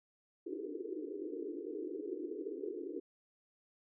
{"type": "band-pass noise", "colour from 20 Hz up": "pink", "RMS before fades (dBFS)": -42, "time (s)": [0.46, 3], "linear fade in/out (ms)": 10, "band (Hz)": [290, 460], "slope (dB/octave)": 96, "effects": []}